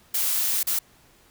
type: noise with dropouts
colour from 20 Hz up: blue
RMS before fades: -24 dBFS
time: 0.14-0.79 s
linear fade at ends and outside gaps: 5 ms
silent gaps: 0.631-0.669 s
effects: pink hiss -57 dBFS RMS until 1.3 s